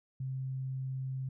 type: tone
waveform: sine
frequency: 131.8 Hz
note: C3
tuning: 13 cents sharp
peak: -34 dBFS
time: 0.2-1.29 s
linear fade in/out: 5 ms
effects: none